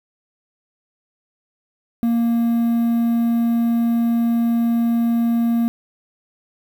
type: tone with quantisation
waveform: triangle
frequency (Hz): 233.1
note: A#3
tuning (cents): 0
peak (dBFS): -13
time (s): 2.03-5.68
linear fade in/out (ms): 0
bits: 7
effects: none